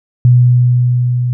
sine tone with level ramp, 123.3 Hz, B2, 2 cents flat, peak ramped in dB -3 to -12 dBFS, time 0.25-1.33 s, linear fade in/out 0 ms, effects none

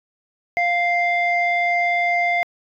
sine tone pair together, 698.5 / 2093 Hz, F5 / C7, 0 / 0 cents, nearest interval octave + perfect fifth, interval 1900 cents, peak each -18 dBFS, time 0.57-2.43 s, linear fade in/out 0 ms, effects tanh soft clip ceiling -12 dBFS

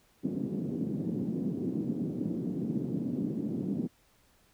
white band-pass noise, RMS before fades -33 dBFS, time 0.23-3.88 s, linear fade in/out 20 ms, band 160 to 280 Hz, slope 24 dB/octave, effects pink hiss -66 dBFS RMS until 4.53 s

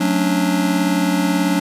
square chord, D major seventh, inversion first, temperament just, 183.54 / 220.2 / 275.3 / 293.7 Hz, F#3 / A3 / C#4 / D4, -14 / +2 / -12 / 0 cents, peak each -20 / -26 / -23 / -20 dBFS, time 0-1.6 s, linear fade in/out 10 ms, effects resampled to 32000 Hz

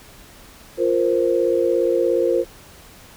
sine chord, F suspended fourth, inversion none, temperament equal, 349.2 / 466.2 / 523.3 Hz, F4 / Bb4 / C5, 0 / 0 / 0 cents, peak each -20 dBFS, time 0.77-2.45 s, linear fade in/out 50 ms, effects pink hiss -45 dBFS RMS until 3.16 s

